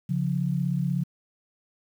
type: tone pair together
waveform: sine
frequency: 140 / 176.39 Hz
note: C#3 / F3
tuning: +18 / +18 cents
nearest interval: major third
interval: 400 cents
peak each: -26 dBFS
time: 0.09-1.04 s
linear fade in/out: 10 ms
effects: 9-bit